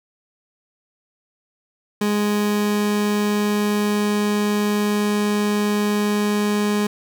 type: tone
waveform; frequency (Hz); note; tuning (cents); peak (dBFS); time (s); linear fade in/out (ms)
30% pulse; 207.7; G#3; 0; -15; 2.01-6.87; 5
effects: none